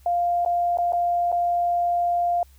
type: tone with dropouts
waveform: sine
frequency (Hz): 698.5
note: F5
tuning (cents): 0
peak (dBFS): -19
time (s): 0.06-2.43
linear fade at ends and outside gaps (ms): 2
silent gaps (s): 0.45-0.46 / 0.773-0.785 / 0.923-0.932 / 1.318-1.325
effects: added 67 Hz sine -49 dBFS peak until 2.58 s + white hiss -60 dBFS RMS until 2.58 s

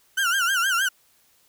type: tone with vibrato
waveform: 35% pulse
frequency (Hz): 1480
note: F#6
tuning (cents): 0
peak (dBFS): -18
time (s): 0.17-0.89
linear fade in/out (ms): 10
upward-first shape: sine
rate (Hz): 6.4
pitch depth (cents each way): 150
effects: white hiss -61 dBFS RMS until 1.48 s

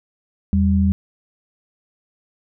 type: tone pair together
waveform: sine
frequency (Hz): 82.22 / 196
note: E2 / G3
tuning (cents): -4 / 0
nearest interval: octave + minor third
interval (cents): 1504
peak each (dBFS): -16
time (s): 0.53-0.92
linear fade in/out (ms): 0
effects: none

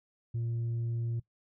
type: tone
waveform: sine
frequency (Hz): 116.54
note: A#2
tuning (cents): 0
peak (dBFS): -28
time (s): 0.34-1.2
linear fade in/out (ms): 10
effects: noise-tail reverb RT60 0.1 s tail -19 dB re dry + tanh soft clip ceiling -29 dBFS

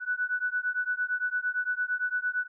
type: beating tone pair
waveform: sine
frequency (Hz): 1480 / 1488.8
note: F#6 / F#6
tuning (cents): 0 / +10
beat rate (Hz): 8.8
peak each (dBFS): -30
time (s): 0-2.48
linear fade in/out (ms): 50
effects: none

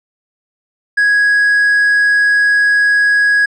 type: tone with hard clipping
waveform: sine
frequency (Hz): 1661.2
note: G#6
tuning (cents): 0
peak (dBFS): -9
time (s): 0.97-3.46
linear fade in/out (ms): 10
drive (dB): 2
effects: resampled to 22050 Hz

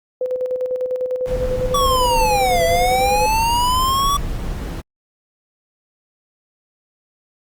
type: tone with tremolo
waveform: sine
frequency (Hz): 507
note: B4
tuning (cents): +45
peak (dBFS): -17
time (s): 0.21-3.26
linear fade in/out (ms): 2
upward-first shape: square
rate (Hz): 10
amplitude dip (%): 50
type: noise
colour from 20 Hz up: brown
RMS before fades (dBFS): -24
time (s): 1.26-4.82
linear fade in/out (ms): 20
type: linear two-way sweep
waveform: square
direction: down then up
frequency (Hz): 1150 to 659.3 to 1150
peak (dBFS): -16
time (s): 1.74-4.17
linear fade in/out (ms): 5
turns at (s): 2.64
effects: Opus 48 kbps

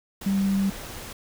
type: tone in noise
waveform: sine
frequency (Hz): 195.6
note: G3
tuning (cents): -4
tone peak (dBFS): -20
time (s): 0.26-0.7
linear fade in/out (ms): 5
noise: pink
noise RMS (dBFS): -38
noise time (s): 0.21-1.13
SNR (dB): +15
effects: none

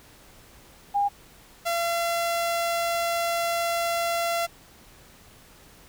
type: tone pair in turn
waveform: sine / sawtooth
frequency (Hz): 810 / 681.1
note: G#5 / F5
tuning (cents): -43 / -44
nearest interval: minor third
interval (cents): 301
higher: first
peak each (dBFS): -20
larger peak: neither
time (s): 0.94-1.09 / 1.65-4.47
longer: second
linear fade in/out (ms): 20
effects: pink hiss -52 dBFS RMS until 5.88 s

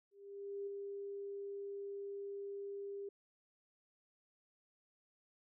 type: tone with ADSR envelope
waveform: sine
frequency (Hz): 399.9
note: G4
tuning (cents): +35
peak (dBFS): -39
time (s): 0.11-3.09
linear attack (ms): 560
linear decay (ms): 9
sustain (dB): -3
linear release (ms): 5
effects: none

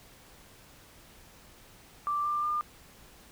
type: tone with pitch steps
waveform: sine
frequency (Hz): 1174.7 / 1189 / 1203.5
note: D6 / D6 / D6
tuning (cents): 0 / +21 / +42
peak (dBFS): -27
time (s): 2.07-2.61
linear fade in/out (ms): 0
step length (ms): 180
effects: pink hiss -55 dBFS RMS until 3.31 s

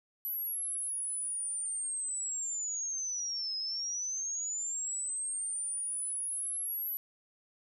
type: linear two-way sweep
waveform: sine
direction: down then up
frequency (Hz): 11840 to 5070 to 11840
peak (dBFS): -33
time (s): 0.25-6.97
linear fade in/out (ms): 0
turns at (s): 3.57
effects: none

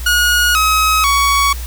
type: tone with pitch steps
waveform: sawtooth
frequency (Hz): 1446 / 1273.4 / 1121.5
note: F#6 / D#6 / C#6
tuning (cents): -40 / +40 / +20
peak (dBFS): -7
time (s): 0.06-1.53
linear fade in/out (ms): 5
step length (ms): 490
effects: added 60 Hz sine -22 dBFS peak until 1.66 s + white hiss -33 dBFS RMS until 1.66 s

